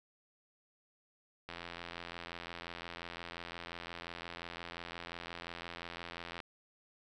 click train, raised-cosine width 0.3 ms, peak -27 dBFS, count 422, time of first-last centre 1.49-6.402 s, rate 85.7 Hz, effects none

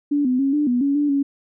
sine tone with pitch steps, 289.1 / 252.9 / 273.8 / 296.1 / 244.9 / 280.3 / 292 / 279.3 Hz, D4 / B3 / C#4 / D4 / B3 / C#4 / D4 / C#4, -27 / +41 / -21 / +14 / -14 / +19 / -10 / +13 cents, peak -16 dBFS, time 0.11-1.23 s, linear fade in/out 10 ms, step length 140 ms, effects none

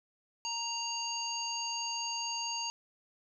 harmonic tone, 932.3 Hz, A#5, in tune, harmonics 1 / 3 / 5 / 7, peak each -39 / -40 / -38 / -40 dBFS, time 0.45-2.7 s, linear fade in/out 0 ms, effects none

